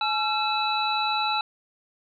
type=tone cluster; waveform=sine; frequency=853 / 1355 / 2602 / 3945 Hz; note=G#5 / E6 / E7 / B7; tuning=+46 / +47 / -23 / -3 cents; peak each=-26 / -29 / -31 / -28 dBFS; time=0.01-1.41 s; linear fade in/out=2 ms; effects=none